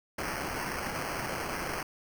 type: noise with sample-and-hold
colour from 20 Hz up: violet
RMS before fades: -35 dBFS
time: 0.18-1.83 s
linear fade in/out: 5 ms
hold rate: 3675 Hz
effects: none